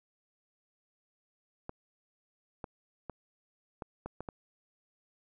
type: clicks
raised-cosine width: 1 ms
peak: -25 dBFS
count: 7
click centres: 1.694 / 2.642 / 3.097 / 3.822 / 4.06 / 4.206 / 4.288 s
effects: none